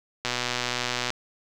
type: click train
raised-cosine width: 0.2 ms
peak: -9 dBFS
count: 106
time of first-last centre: 0.25-1.104 s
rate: 123 Hz
effects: none